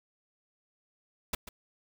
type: noise with echo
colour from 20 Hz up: pink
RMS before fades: -30 dBFS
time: 1.33-1.35 s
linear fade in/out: 5 ms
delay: 140 ms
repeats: 1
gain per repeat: -13 dB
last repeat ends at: 1.49 s
effects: none